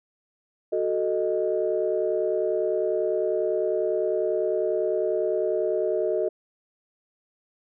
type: chord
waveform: sine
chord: D# diminished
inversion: first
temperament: equal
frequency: 370 / 440 / 622.3 Hz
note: F#4 / A4 / D#5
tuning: 0 / 0 / 0 cents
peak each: -26 dBFS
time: 0.72-6.29 s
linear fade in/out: 10 ms
effects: tanh soft clip ceiling -12 dBFS